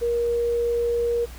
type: tone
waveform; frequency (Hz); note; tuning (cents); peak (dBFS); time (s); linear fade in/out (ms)
sine; 472.5; A#4; +23; -20; 0.01-1.26; 20
effects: added 60 Hz sine -37 dBFS peak until 1.38 s + pink hiss -45 dBFS RMS until 1.38 s